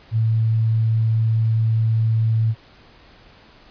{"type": "tone", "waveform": "sine", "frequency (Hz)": 111.9, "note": "A2", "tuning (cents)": 30, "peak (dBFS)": -15, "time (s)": [0.11, 2.55], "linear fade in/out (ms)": 50, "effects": ["pink hiss -49 dBFS RMS until 3.7 s", "resampled to 11025 Hz"]}